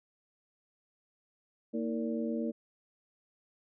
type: harmonic tone with a mistuned harmonic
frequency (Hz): 115.6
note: A#2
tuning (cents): -14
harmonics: 2 / 3 / 4 / 5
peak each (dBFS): -33 / -37 / -39 / -41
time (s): 1.73-2.52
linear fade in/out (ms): 20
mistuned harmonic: 3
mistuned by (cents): -140
effects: none